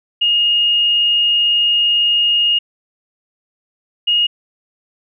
sine tone pair in turn, 2853 / 2865 Hz, F7 / F7, +36 / +44 cents, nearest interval unison, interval 8 cents, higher second, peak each -11 dBFS, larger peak neither, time 0.21-2.59 / 4.07-4.27 s, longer first, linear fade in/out 10 ms, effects none

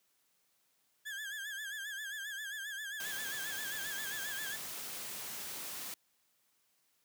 35% pulse tone with vibrato, 1661.2 Hz, G#6, in tune, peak -38 dBFS, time 1.05-4.57 s, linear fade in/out 20 ms, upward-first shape sine, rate 7.5 Hz, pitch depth 94 cents each way
white noise, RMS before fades -43 dBFS, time 3-5.94 s, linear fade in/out 2 ms
effects white hiss -75 dBFS RMS until 7.04 s + high-pass 100 Hz 12 dB/octave

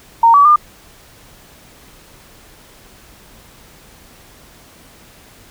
sine tone with pitch steps, 922 / 1144 / 1203 Hz, A#5 / D6 / D6, -19 / -46 / +41 cents, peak -5 dBFS, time 0.23-0.56 s, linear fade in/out 5 ms, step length 110 ms, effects pink hiss -44 dBFS RMS until 5.5 s

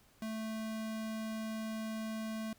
square tone, 220 Hz, A3, in tune, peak -38 dBFS, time 0.22-2.53 s, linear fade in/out 2 ms, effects pink hiss -66 dBFS RMS until 2.58 s

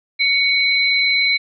sine tone pair together, 2233 / 4041 Hz, C#7 / B7, +12 / +39 cents, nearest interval minor seventh, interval 1027 cents, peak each -15 / -18 dBFS, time 0.19-1.38 s, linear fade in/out 20 ms, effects none

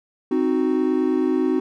triangle chord, C diminished, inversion none, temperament equal, 261.6 / 311.1 / 370 Hz, C4 / Eb4 / Gb4, 0 / 0 / 0 cents, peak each -20 dBFS, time 0.31-1.6 s, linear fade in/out 5 ms, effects none

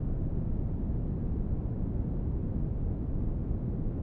pink low-pass noise, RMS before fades -31 dBFS, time 0-4.02 s, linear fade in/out 5 ms, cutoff 230 Hz, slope 12 dB/octave, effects none

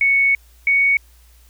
sine tone pair in turn, 2217 / 2229 Hz, C#7 / C#7, 0 / +9 cents, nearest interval unison, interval 9 cents, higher second, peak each -12 dBFS, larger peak neither, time 0.01-0.35 / 0.67-0.97 s, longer first, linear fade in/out 2 ms, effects added 59 Hz sine -47 dBFS peak until 1.49 s + white hiss -55 dBFS RMS until 1.49 s

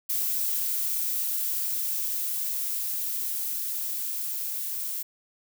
violet noise with level ramp, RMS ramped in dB -27 to -32 dBFS, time 0.09-5.03 s, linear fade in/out 10 ms, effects none

